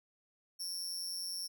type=tone with amplitude modulation; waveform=sawtooth; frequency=5450 Hz; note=F8; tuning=43 cents flat; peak=-32 dBFS; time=0.59-1.48 s; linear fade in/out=20 ms; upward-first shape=sine; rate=181 Hz; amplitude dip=75%; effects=none